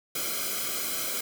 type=noise with comb filter; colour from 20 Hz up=white; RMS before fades=-31 dBFS; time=0.15-1.21 s; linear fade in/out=5 ms; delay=1.1 ms; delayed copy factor=-0.95; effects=none